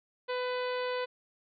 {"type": "harmonic tone", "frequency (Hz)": 499.6, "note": "B4", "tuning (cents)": 20, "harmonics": [1, 2, 3, 4, 5, 6, 7, 8, 9], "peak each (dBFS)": [-32, -38, -42, -44, -46, -48, -49, -50, -51], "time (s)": [0.28, 1.06], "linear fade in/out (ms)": 20, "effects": []}